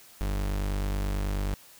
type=tone; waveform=40% pulse; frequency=49.28 Hz; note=G1; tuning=10 cents sharp; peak=-26 dBFS; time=0.21-1.54 s; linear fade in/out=0 ms; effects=white hiss -53 dBFS RMS until 1.79 s